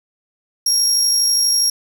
30% pulse tone with amplitude modulation, 5590 Hz, F8, 1 cent sharp, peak -8 dBFS, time 0.66-1.7 s, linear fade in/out 5 ms, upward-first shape sine, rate 52.3 Hz, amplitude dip 30%, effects none

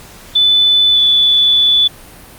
sine tone with pitch glide, 3497 to 3465 Hz, A7 to A7, -11 to -27 cents, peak -7 dBFS, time 0.35-1.88 s, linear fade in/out 10 ms, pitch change -16 cents, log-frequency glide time 0.92-0.99 s, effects pink hiss -37 dBFS RMS until 2.38 s + Opus 48 kbps

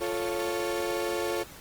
35% pulse chord, F augmented, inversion none, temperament equal, 349.2 / 440 / 554.4 Hz, F4 / A4 / C#5, 0 / 0 / 0 cents, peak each -30 / -31 / -32 dBFS, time 0-1.44 s, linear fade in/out 20 ms, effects pink hiss -47 dBFS RMS until 1.6 s + Opus 24 kbps

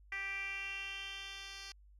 10% pulse tone with band-pass filter sweep, 392 Hz, G4, in tune, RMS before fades -43 dBFS, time 0.12-1.72 s, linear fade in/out 2 ms, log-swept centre 2100 to 4200 Hz, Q 5.4, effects added 50 Hz sine -58 dBFS peak until 1.99 s

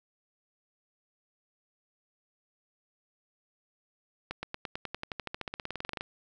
accelerating click train, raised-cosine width 0.3 ms, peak -19 dBFS, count 25, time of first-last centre 4.31-6.009 s, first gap 120 ms, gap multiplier 0.95, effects none

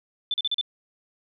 sine tone bursts, 3520 Hz, A7, in tune, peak -22 dBFS, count 5, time 0.31-0.612 s, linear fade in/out 2 ms, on 30 ms, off 38 ms, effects none

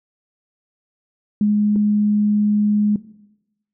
sine tone pair in turn, 208.7 / 208.7 Hz, G#3 / G#3, +9 / +9 cents, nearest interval unison, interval 0 cents, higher neither, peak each -13 dBFS, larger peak neither, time 1.41-1.76 / 1.76-2.96 s, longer second, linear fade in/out 2 ms, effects noise-tail reverb RT60 0.9 s tail -17 dB re dry

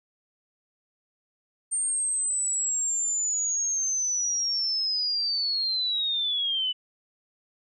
sine linear sweep, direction down, 8760 to 2964 Hz, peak -24 dBFS, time 1.71-6.73 s, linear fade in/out 20 ms, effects none

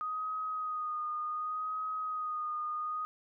sine tone with vibrato, 1244.5 Hz, D#6, in tune, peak -33 dBFS, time 0.01-3.05 s, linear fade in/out 0 ms, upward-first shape sine, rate 0.67 Hz, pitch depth 29 cents each way, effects none

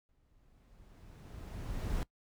brown noise with exponential growth, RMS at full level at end -33 dBFS, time 0.09-2.03 s, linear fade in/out 0 ms, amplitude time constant 420 ms, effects noise-tail reverb RT60 0.1 s tail -21 dB re dry

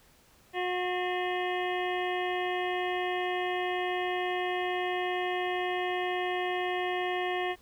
harmonic tone with a mistuned harmonic, 362.1 Hz, F#4, 37 cents flat, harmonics 1 / 2 / 3 / 5 / 6 / 7 / 8 / 9, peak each -32 / -33 / -40 / -37 / -41 / -43 / -43 / -46 dBFS, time 0.53-7.56 s, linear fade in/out 50 ms, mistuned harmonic 6, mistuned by -82 cents, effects pink hiss -61 dBFS RMS until 7.61 s

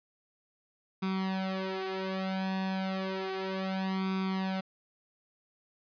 sawtooth tone with flanger, 190 Hz, F#3, 46 cents sharp, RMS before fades -33 dBFS, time 1.02-4.61 s, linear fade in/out 10 ms, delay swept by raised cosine 0.83 to 4.13 ms, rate 0.32 Hz, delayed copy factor +0.9, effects resampled to 11025 Hz

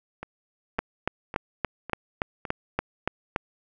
two click trains, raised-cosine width 0.5 ms, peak -20 / -9 dBFS, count 5 / 10, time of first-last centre 0.23-2.452 / 0.79-3.361 s, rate 1.8 / 3.5 Hz, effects none

